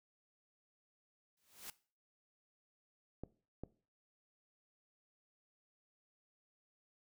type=noise with exponential growth; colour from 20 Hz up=white; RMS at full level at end=-45 dBFS; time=1.37-1.7 s; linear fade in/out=2 ms; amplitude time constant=70 ms
type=clicks; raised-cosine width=2 ms; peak=-30 dBFS; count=2; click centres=3.236 / 3.636 s
effects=noise-tail reverb RT60 0.4 s tail -19 dB re dry